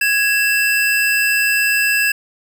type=tone pair together; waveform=square; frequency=1661.2 / 2670 Hz; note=G#6 / E7; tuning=0 / +22 cents; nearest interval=minor sixth; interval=822 cents; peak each=-17 dBFS; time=0.01-2.12 s; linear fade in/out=5 ms; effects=8-bit